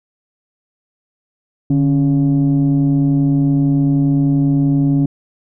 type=tone pair together; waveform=sine; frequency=146.83 / 277.2 Hz; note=D3 / C#4; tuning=0 / 0 cents; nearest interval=major seventh; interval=1100 cents; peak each=-12 dBFS; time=1.7-5.06 s; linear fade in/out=5 ms; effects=tanh soft clip ceiling -7 dBFS